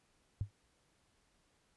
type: tone with exponential decay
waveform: sine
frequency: 101.3 Hz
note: G#2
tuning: 43 cents flat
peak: -29 dBFS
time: 0.41-0.51 s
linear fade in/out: 0 ms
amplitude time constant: 20 ms
effects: pink hiss -74 dBFS RMS until 1.76 s + resampled to 24000 Hz